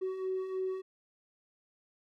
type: beating tone pair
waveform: triangle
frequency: 373.6 / 376.8 Hz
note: F#4 / F#4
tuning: +17 / +32 cents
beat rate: 3.2 Hz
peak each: -37 / -30 dBFS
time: 0.01-0.82 s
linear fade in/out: 20 ms
effects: tanh soft clip ceiling -28 dBFS